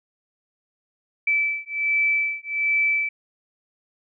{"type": "beating tone pair", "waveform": "sine", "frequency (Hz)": [2315, 2316.3], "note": ["D7", "D7"], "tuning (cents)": [-25, -25], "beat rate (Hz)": 1.3, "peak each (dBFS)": -23, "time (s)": [1.27, 3.09], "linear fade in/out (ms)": 5, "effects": []}